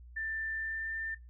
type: tone with pitch glide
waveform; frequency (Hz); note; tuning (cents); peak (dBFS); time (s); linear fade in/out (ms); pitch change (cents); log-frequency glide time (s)
sine; 1778 to 1791.4; A6 to A6; +18 to +31; -34; 0.16-1.15; 10; +13; 0.52-0.94
effects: noise-tail reverb RT60 0.2 s tail -20 dB re dry + added 60 Hz sine -49 dBFS peak until 1.29 s